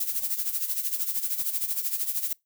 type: noise with tremolo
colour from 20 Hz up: violet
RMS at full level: -26 dBFS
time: 0-2.33 s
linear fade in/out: 5 ms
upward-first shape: sine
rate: 13 Hz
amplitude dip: 70%
effects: noise-tail reverb RT60 0.2 s tail -25 dB re dry